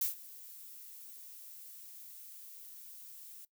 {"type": "noise with ADSR envelope", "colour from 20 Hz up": "violet", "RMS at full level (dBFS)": -31, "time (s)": [0.01, 3.45], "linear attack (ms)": 5, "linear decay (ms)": 130, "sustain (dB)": -20, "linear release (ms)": 4, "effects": ["noise-tail reverb RT60 0.1 s tail -18 dB re dry"]}